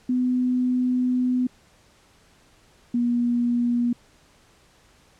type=tone pair in turn; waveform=sine; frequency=251 / 240.1 Hz; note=B3 / B3; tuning=+28 / -49 cents; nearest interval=minor second; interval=77 cents; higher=first; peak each=-19 dBFS; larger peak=neither; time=0.09-1.47 / 2.94-3.93 s; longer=first; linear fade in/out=5 ms; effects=pink hiss -57 dBFS RMS until 5.19 s + low-pass 9000 Hz 12 dB/octave